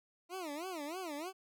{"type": "tone with vibrato", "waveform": "20% pulse", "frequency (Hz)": 329.6, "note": "E4", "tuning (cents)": 0, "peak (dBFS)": -35, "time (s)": [0.29, 1.33], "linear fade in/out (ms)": 50, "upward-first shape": "sine", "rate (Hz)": 3.2, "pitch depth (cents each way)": 250, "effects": []}